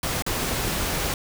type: noise with dropouts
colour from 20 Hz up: pink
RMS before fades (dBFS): -26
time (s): 0.03-1.14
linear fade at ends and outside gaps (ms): 2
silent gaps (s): 0.223-0.264
effects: none